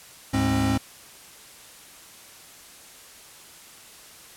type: tone cluster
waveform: square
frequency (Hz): 74.6 / 106.2 / 207.9 / 267.2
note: D2 / G#2 / G#3 / C4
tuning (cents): +28 / +39 / +2 / +36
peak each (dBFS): -32 / -26 / -30 / -24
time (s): 0.33-0.78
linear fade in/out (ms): 10
effects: white hiss -47 dBFS RMS until 4.36 s + low-pass 12000 Hz 12 dB/octave